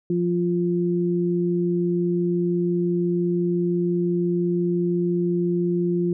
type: tone pair together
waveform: sine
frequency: 175.02 / 349.2 Hz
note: F3 / F4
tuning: +4 / 0 cents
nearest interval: octave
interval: 1196 cents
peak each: -22 dBFS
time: 0.1-6.13 s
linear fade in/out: 2 ms
effects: none